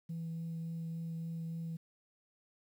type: tone with vibrato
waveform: sine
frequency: 164.81 Hz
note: E3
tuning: in tune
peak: -36 dBFS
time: 0.09-1.77 s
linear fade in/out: 10 ms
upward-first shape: triangle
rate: 3.5 Hz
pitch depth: 10 cents each way
effects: tanh soft clip ceiling -35 dBFS + 11-bit